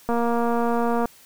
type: click train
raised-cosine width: 1 ms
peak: -11 dBFS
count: 228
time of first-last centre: 0.09-1.056 s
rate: 235 Hz
effects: white hiss -51 dBFS RMS until 1.25 s